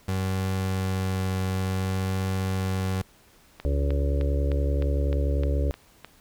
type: tone with vibrato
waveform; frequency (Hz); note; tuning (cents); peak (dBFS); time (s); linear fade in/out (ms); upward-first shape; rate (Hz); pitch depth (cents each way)
30% pulse; 94.5; F#2; +37; -22; 0.08-3.02; 5; triangle; 0.57; 9
type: click train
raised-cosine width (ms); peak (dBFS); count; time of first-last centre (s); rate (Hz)
0.3; -22; 9; 3.6-6.046; 3.27
type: harmonic tone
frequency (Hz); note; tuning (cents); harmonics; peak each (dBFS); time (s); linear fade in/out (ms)
70.4; C#2; +27; 1 / 2 / 4 / 5 / 6 / 7 / 8; -22 / -33 / -34 / -39 / -36 / -37 / -35; 3.65-5.71; 0
effects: pink hiss -57 dBFS RMS until 6.2 s